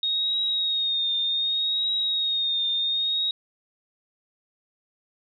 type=tone with vibrato; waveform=sine; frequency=3729 Hz; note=A#7; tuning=in tune; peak=-22 dBFS; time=0.03-3.31 s; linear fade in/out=2 ms; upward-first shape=triangle; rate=0.66 Hz; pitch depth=51 cents each way; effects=none